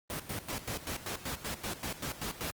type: noise with tremolo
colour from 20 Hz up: pink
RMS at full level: -36 dBFS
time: 0.1-2.51 s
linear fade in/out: 0 ms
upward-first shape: square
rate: 5.2 Hz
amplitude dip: 75%
effects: high-pass 60 Hz 12 dB/octave + Opus 24 kbps